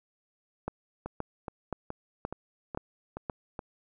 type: two click trains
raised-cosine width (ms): 1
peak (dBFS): -22 / -18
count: 7 / 6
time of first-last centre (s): 1.06-3.592 / 0.68-3.298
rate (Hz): 2.37 / 1.91
effects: none